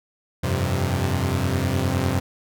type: chord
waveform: sawtooth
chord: F suspended second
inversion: none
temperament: equal with one note detuned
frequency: 87.31 / 97.1 / 130.81 Hz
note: F2 / G2 / C3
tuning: 0 / -16 / 0 cents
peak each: -21 dBFS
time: 0.43-2.2 s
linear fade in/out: 10 ms
effects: none